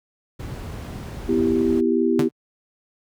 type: noise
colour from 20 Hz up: brown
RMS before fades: -29 dBFS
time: 0.39-1.81 s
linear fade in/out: 10 ms
type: chord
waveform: sine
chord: E minor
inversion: second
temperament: equal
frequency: 246.9 / 329.6 / 392 Hz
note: B3 / E4 / G4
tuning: 0 / 0 / 0 cents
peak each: -21 dBFS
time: 1.28-2.29 s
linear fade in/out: 20 ms
type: tone with exponential decay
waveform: sawtooth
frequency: 146.83 Hz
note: D3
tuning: in tune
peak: -14 dBFS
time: 2.19-2.31 s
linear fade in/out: 2 ms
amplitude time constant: 25 ms
effects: high-pass 60 Hz 12 dB/octave